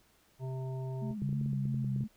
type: harmonic tone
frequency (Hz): 130.81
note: C3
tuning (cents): 0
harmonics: 1 / 3 / 5 / 7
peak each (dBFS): -35 / -45 / -49 / -52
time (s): 0.39-1.15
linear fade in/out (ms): 50
type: tone with vibrato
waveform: sine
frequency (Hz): 207.7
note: G#3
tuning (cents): 0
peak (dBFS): -36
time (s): 1.01-2.08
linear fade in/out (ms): 20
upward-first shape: square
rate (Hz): 3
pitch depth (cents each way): 57
type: clicks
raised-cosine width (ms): 3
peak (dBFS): -34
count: 12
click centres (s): 1.11 / 1.219 / 1.292 / 1.329 / 1.413 / 1.46 / 1.532 / 1.655 / 1.744 / 1.845 / 1.962 / 2.008
type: tone with pitch glide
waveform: sine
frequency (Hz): 139.7 to 131.86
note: C#3 to C3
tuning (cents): +14 to +14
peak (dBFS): -31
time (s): 1.22-2.04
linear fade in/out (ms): 2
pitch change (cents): -100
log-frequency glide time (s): 1.4-1.91
effects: pink hiss -67 dBFS RMS until 2.16 s